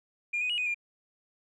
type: tone with pitch steps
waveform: sine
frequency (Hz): 2412 / 2491 / 2898 / 2490 / 2401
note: D7 / D#7 / F#7 / D#7 / D7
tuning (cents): +46 / +1 / -37 / +1 / +38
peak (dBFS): -26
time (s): 0.33-0.745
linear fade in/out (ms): 10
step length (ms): 83
effects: tanh soft clip ceiling -24 dBFS